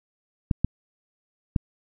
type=clicks; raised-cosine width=5 ms; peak=-8 dBFS; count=3; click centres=0.512 / 0.646 / 1.562 s; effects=none